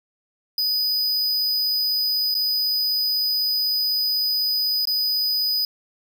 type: tone with dropouts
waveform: square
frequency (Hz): 4978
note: D#8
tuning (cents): 0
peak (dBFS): -20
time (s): 0.58-5.65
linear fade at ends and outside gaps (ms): 2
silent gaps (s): 2.343-2.35 / 4.854-4.872
effects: none